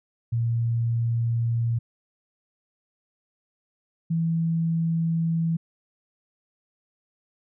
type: tone pair in turn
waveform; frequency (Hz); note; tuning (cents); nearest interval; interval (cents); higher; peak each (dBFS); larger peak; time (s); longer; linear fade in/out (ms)
sine; 116.54 / 164.81; A#2 / E3; 0 / 0; tritone; 600; second; -21; neither; 0.32-1.79 / 4.1-5.57; neither; 10
effects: none